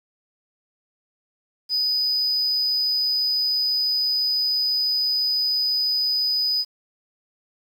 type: tone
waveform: sine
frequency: 4983 Hz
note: D#8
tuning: 2 cents sharp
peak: -17 dBFS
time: 1.69-6.65 s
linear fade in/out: 50 ms
effects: tanh soft clip ceiling -18 dBFS + 8-bit